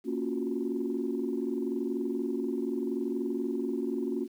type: chord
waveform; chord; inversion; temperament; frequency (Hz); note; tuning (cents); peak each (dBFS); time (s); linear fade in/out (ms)
sine; Gb major seventh; first; equal; 233.1 / 277.2 / 349.2 / 370; Bb3 / Db4 / F4 / Gb4; 0 / 0 / 0 / 0; -34 / -33 / -35 / -34; 0.04-4.28; 50
effects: tanh soft clip ceiling -20 dBFS + 10-bit